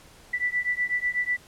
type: beating tone pair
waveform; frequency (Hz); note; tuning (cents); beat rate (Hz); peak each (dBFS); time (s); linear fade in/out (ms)
sine; 1968 / 1976.1; B6 / B6; -7 / 0; 8.1; -27; 0.33-1.37; 10
effects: pink hiss -52 dBFS RMS until 1.47 s + low-pass 12000 Hz 12 dB/octave